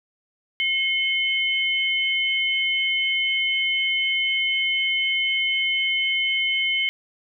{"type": "tone pair together", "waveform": "sine", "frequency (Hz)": [2163, 3059], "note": ["C#7", "G7"], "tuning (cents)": [-43, -43], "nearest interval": "tritone", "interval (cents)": 600, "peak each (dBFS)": [-22, -23], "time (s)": [0.6, 6.89], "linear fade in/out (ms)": 0, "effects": []}